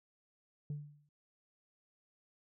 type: tone with exponential decay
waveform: sine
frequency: 146.83 Hz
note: D3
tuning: in tune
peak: -33 dBFS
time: 0.7-1.09 s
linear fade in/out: 2 ms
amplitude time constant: 83 ms
effects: tanh soft clip ceiling -35 dBFS